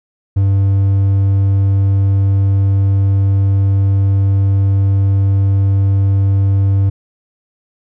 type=tone; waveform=triangle; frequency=98 Hz; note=G2; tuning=in tune; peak=-7 dBFS; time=0.36-6.9 s; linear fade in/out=10 ms; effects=none